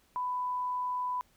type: tone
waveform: sine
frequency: 996 Hz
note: B5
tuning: 14 cents sharp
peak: -30 dBFS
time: 0.16-1.21 s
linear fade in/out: 0 ms
effects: pink hiss -67 dBFS RMS until 1.36 s